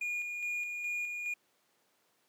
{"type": "tone with tremolo", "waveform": "triangle", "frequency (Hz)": 2434, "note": "D#7", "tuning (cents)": -39, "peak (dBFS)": -31, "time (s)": [0.01, 1.34], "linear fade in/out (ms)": 5, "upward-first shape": "square", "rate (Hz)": 2.4, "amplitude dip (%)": 35, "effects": ["pink hiss -72 dBFS RMS until 2.28 s", "high-pass 300 Hz 12 dB/octave"]}